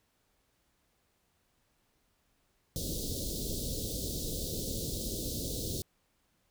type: band-stop noise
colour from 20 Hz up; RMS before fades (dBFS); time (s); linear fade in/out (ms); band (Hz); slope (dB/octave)
pink; -36; 2.76-5.82; 0; 560 to 3600; 48
effects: pink hiss -74 dBFS RMS until 6.5 s